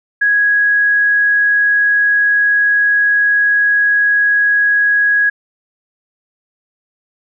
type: tone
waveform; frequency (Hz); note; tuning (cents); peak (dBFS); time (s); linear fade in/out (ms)
sine; 1661.2; G#6; 0; -9; 0.21-5.3; 10
effects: none